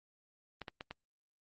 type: clicks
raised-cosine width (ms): 0.3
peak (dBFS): -26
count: 4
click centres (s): 0.617 / 0.682 / 0.809 / 0.91
effects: Opus 32 kbps